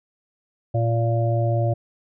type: harmonic tone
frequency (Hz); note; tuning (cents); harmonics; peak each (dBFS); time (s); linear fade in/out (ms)
115.6; A#2; -14; 1 / 3 / 5 / 6; -19 / -30 / -26 / -29; 0.74-1.74; 10
effects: none